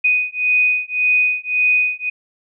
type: beating tone pair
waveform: sine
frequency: 2489 / 2490.8 Hz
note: D#7 / D#7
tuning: 0 / +1 cents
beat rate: 1.8 Hz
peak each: -17 dBFS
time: 0.04-2.1 s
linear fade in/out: 10 ms
effects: none